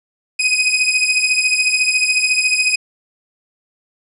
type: beating tone pair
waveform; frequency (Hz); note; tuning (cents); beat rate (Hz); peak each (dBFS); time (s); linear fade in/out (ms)
sawtooth; 2500 / 2514; D#7 / D#7; +8 / +17; 14; -13; 0.39-2.76; 10
effects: resampled to 24000 Hz + 8-bit